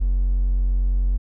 triangle tone with hard clipping, 45.38 Hz, F#1, 33 cents flat, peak -17 dBFS, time 0-1.18 s, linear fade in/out 20 ms, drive 4 dB, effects none

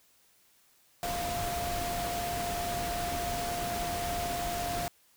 sine tone in noise, 698.5 Hz, F5, in tune, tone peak -33 dBFS, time 1.03-4.88 s, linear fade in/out 0 ms, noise pink, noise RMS -36 dBFS, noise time 1.03-4.88 s, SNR 0 dB, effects white hiss -65 dBFS RMS until 5.16 s

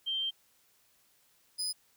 sine / 30% pulse tone pair in turn, 3147 / 4996 Hz, G7 / D#8, +6 / +6 cents, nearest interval minor sixth, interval 800 cents, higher second, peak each -30 / -29 dBFS, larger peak second, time 0.06-0.31 / 1.58-1.73 s, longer first, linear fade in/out 20 ms, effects white hiss -68 dBFS RMS until 1.96 s

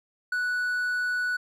triangle tone with ADSR envelope, 1478 Hz, F#6, 2 cents flat, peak -21 dBFS, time 0.32-1.37 s, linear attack 5 ms, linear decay 5 ms, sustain -2 dB, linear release 10 ms, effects none

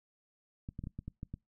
clicks, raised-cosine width 5 ms, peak -28 dBFS, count 8, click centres 0.689 / 0.791 / 0.839 / 0.871 / 0.99 / 1.08 / 1.231 / 1.34 s, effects noise-tail reverb RT60 0.2 s tail -25 dB re dry

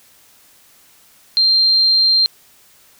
sine tone, 4172 Hz, C8, 6 cents flat, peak -10 dBFS, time 1.37-2.26 s, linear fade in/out 0 ms, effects white hiss -50 dBFS RMS until 2.99 s

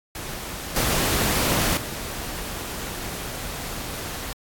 pink noise with level steps, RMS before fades -33 / -22 / -32 dBFS, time 0.15-4.33 s, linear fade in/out 2 ms, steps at 0.76 / 1.77 s, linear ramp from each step 2 ms, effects AAC 64 kbps

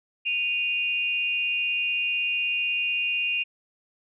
sine tone pair together, 2479 / 2790 Hz, D#7 / F7, -7 / -2 cents, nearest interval major second, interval 205 cents, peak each -26 dBFS, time 0.25-3.44 s, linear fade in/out 20 ms, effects none

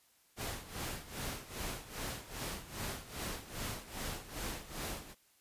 pink noise with tremolo, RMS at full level -39 dBFS, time 0.36-5.15 s, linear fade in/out 50 ms, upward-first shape sine, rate 2.5 Hz, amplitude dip 80%, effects white hiss -69 dBFS RMS until 5.4 s + resampled to 32000 Hz

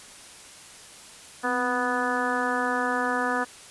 harmonic tone with a mistuned harmonic, 246.9 Hz, B3, in tune, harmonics 1 / 2 / 3 / 4 / 5 / 6 / 7, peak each -31 / -31 / -31 / -31 / -31 / -31 / -31 dBFS, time 1.43-3.45 s, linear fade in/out 20 ms, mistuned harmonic 1, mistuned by +54 cents, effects white hiss -46 dBFS RMS until 3.7 s + resampled to 24000 Hz

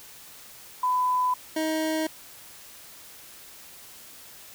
sine / 25% pulse tone pair in turn, 1002 / 315.6 Hz, B5 / D#4, +25 / +25 cents, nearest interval octave + minor sixth, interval 2000 cents, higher first, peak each -21 dBFS, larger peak neither, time 0.83-1.34 / 1.56-2.07 s, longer neither, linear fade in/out 5 ms, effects white hiss -47 dBFS RMS until 4.54 s

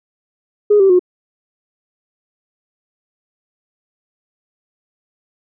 sine tone with pitch steps, 415.3 / 387.5 / 361.5 Hz, G#4 / G4 / F#4, 0 / -20 / -40 cents, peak -6 dBFS, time 0.7-0.994 s, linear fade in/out 10 ms, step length 98 ms, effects tanh soft clip ceiling -2 dBFS

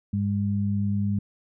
sine tone pair together, 101.14 / 201.8 Hz, G#2 / G#3, -45 / -49 cents, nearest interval octave, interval 1196 cents, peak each -25 dBFS, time 0.13-1.19 s, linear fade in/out 5 ms, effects none

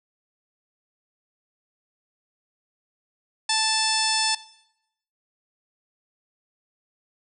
harmonic tone, 880 Hz, A5, in tune, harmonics 1 / 2 / 3 / 4 / 5 / 6 / 7 / 8 / 9 / 10, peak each -27 / -31 / -31 / -28 / -29 / -26 / -36 / -35 / -36 / -30 dBFS, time 3.49-4.35 s, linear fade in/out 5 ms, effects noise-tail reverb RT60 0.8 s tail -19 dB re dry

